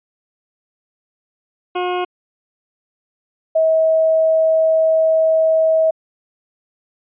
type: tone pair in turn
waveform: 20% pulse / sine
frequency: 360 / 641.4 Hz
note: F#4 / E5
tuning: -47 / -48 cents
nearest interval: minor seventh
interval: 999 cents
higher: second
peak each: -13 / -11 dBFS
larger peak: second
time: 1.75-2.05 / 3.55-5.91 s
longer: second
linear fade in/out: 10 ms
effects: resampled to 8000 Hz